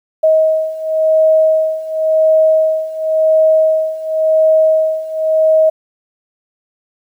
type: beating tone pair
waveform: sine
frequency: 632 / 632.93 Hz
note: D#5 / D#5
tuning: +27 / +29 cents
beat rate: 0.93 Hz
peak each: -14 / -11 dBFS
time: 0.23-5.7 s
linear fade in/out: 10 ms
effects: 8-bit